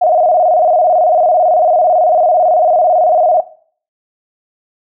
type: tone with vibrato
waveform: sine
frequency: 675 Hz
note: E5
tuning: 41 cents sharp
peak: -7 dBFS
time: 0.01-3.41 s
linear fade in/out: 10 ms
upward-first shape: square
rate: 18 Hz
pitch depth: 120 cents each way
effects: noise-tail reverb RT60 0.5 s tail -17 dB re dry